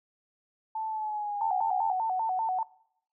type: tone with pitch glide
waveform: sine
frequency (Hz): 880 to 807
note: A5 to G#5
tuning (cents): 0 to -50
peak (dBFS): -30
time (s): 0.75-1.93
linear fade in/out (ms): 5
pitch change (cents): -150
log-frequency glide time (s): 0.88-1.46
type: tone with vibrato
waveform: sine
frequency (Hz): 815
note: G#5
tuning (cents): -33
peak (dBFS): -26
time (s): 1.41-2.63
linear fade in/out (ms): 2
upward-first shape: square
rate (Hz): 5.1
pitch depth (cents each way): 160
effects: noise-tail reverb RT60 0.7 s tail -22 dB re dry